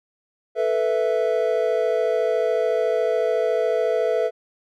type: chord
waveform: triangle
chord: A suspended second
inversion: none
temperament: equal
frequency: 440 / 493.9 / 659.3 Hz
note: A4 / B4 / E5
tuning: 0 / 0 / 0 cents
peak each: -21 dBFS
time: 0.55-4.31 s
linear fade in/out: 50 ms
effects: none